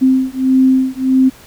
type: beating tone pair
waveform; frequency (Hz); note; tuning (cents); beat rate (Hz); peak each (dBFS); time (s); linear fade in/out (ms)
sine; 260.6 / 262.2; C4 / C4; -7 / +4; 1.6; -12; 0.01-1.3; 20
effects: pink hiss -41 dBFS RMS until 1.46 s